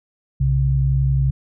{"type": "tone pair together", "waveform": "sine", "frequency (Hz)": [63.7, 134.98], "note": ["C2", "C#3"], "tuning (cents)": [-46, -46], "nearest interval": "octave + minor second", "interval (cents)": 1300, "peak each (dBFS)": [-19, -16], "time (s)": [0.4, 1.31], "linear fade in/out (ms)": 10, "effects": []}